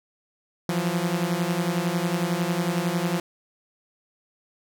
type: beating tone pair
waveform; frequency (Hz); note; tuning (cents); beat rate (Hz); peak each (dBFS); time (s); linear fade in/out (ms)
sawtooth; 168.1 / 179.1; E3 / F3; +34 / +44; 11; -22; 0.69-3.2; 2
effects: none